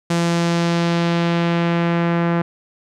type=tone with low-pass filter sweep; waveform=sawtooth; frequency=170.1 Hz; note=F3; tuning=45 cents flat; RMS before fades=-18 dBFS; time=0.1-2.42 s; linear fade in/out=5 ms; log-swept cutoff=7800 to 1700 Hz; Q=1.1; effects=none